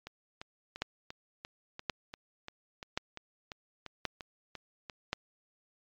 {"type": "two click trains", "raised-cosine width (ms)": 0.2, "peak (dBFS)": [-13, -24], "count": [5, 15], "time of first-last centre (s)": [[0.82, 5.13], [0.07, 4.898]], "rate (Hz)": [0.928, 2.9], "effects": ["low-pass 5000 Hz 12 dB/octave", "MP3 96 kbps"]}